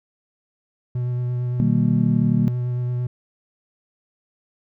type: tone with vibrato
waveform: triangle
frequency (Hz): 123.3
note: B2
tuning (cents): -2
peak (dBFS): -19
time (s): 0.95-3.07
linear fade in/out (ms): 5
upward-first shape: sine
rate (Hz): 8.8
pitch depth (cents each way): 13
type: chord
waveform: sine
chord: Eb major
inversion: none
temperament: just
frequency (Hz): 155.56 / 194.45 / 233.3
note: Eb3 / G3 / Bb3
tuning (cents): 0 / -14 / +2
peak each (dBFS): -21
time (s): 1.6-2.48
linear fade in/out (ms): 0
effects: none